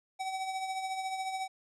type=tone with tremolo; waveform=square; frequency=762 Hz; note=G5; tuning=49 cents flat; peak=-32 dBFS; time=0.19-1.48 s; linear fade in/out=20 ms; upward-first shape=triangle; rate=14 Hz; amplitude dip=55%; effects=resampled to 24000 Hz